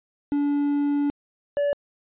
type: tone pair in turn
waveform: triangle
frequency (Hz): 287.7 / 575.1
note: D4 / D5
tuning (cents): -36 / -36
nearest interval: octave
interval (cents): 1200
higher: second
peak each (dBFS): -18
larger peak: neither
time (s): 0.32-1.1 / 1.57-1.73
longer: first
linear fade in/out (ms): 0
effects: resampled to 8000 Hz

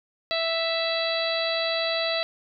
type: harmonic tone with a mistuned harmonic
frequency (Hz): 659.3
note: E5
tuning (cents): 0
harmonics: 1 / 2 / 3 / 4 / 5 / 6 / 7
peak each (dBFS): -27 / -35 / -33 / -33 / -35 / -29 / -35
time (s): 0.31-2.23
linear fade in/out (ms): 0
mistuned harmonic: 5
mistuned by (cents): +19
effects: none

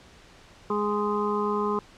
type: harmonic tone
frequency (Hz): 207.7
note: G#3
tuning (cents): 0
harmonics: 1 / 2 / 4 / 5 / 6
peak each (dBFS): -30 / -27 / -37 / -29 / -33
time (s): 0.7-1.79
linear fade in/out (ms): 2
effects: pink hiss -52 dBFS RMS until 1.97 s + low-pass 6000 Hz 12 dB/octave

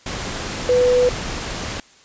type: tone in noise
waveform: sine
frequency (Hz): 496.2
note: B4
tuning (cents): +8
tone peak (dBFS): -12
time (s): 0.69-1.09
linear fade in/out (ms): 2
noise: pink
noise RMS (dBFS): -27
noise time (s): 0.06-1.8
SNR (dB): +12
effects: white hiss -50 dBFS RMS until 2.04 s + resampled to 16000 Hz

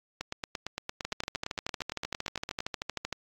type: two click trains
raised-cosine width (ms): 0.2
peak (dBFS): -16 / -15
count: 22 / 28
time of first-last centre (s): 0.21-2.605 / 1.05-3.127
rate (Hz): 8.77 / 13
effects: AAC 48 kbps

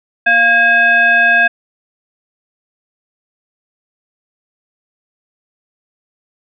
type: tone with frequency modulation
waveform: sine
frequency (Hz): 1630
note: G#6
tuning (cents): -33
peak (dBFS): -7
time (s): 0.26-1.48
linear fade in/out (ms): 10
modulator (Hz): 935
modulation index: 0.75
effects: none

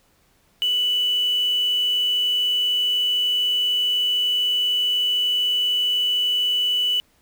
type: tone with quantisation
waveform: sine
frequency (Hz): 2969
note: F#7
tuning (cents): +5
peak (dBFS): -18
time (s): 0.62-7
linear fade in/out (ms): 0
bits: 6
effects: pink hiss -61 dBFS RMS until 7.21 s

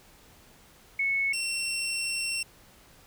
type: tone pair in turn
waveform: sine / 20% pulse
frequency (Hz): 2203 / 2718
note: C#7 / F7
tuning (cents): -11 / -48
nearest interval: major third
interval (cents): 363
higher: second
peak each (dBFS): -24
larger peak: neither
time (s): 0.99-1.33 / 1.33-2.43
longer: second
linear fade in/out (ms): 5
effects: pink hiss -56 dBFS RMS until 3.06 s

